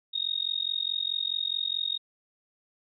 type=tone with amplitude modulation; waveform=sine; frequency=3729 Hz; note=A#7; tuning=in tune; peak=-23 dBFS; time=0.13-1.98 s; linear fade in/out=20 ms; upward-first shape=sine; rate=44.7 Hz; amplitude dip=100%; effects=none